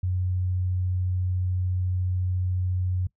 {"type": "tone", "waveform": "sine", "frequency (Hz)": 91.4, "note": "F#2", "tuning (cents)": -21, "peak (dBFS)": -23, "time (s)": [0.03, 3.07], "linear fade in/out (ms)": 5, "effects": ["noise-tail reverb RT60 0.1 s tail -20 dB re dry"]}